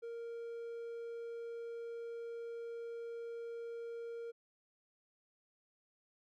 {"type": "tone", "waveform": "triangle", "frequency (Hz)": 465.6, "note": "A#4", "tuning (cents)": -2, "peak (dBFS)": -40, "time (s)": [0.02, 4.32], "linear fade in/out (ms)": 20, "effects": []}